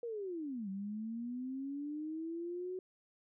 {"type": "linear two-way sweep", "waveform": "sine", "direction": "down then up", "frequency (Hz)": [483.2, 190, 373.3], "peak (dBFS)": -38, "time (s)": [0.03, 2.79], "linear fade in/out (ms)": 2, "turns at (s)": 0.69, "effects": []}